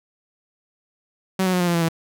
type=tone with pitch steps; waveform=sawtooth; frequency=188.9 / 184.59 / 180.37 / 176.25 / 172.22 / 168.29 / 164.45 Hz; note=F#3 / F#3 / F#3 / F3 / F3 / E3 / E3; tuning=+36 / -4 / -44 / +16 / -24 / +36 / -4 cents; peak=-14 dBFS; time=1.39-1.887 s; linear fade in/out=5 ms; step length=71 ms; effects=none